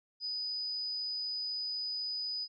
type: tone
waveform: sine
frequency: 4978 Hz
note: D#8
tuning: in tune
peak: -34 dBFS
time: 0.2-2.48 s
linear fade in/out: 50 ms
effects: none